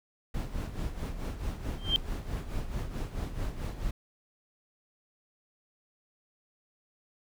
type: noise with tremolo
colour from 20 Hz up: brown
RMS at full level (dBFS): -32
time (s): 0.34-3.91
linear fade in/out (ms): 5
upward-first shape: sine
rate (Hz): 4.6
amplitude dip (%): 65
type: tone with exponential growth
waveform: sine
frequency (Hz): 3157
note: G7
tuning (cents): +12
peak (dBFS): -19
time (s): 1.78-1.96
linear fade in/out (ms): 0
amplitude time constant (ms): 39
effects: none